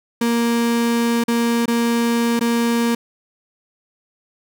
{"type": "tone with dropouts", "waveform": "35% pulse", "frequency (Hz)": 234.1, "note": "A#3", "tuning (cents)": 8, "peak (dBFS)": -14, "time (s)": [0.21, 2.95], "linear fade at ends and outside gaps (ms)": 5, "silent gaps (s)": [[1.239, 1.281], [1.658, 1.679], [2.394, 2.409]], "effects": []}